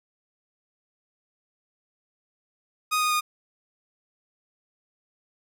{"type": "tone with pitch steps", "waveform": "sawtooth", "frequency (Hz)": [1244.5, 1235.9, 1227.4], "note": ["D#6", "D#6", "D#6"], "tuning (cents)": [0, -12, -24], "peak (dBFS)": -18, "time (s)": [2.91, 3.21], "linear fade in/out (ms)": 20, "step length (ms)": 100, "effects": []}